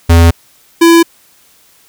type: tone pair in turn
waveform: square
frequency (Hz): 84 / 334.9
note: E2 / E4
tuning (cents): +33 / +27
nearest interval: 2 octaves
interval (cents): 2394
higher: second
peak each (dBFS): -3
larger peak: neither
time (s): 0.09-0.31 / 0.81-1.03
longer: neither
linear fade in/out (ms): 10
effects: white hiss -47 dBFS RMS until 1.88 s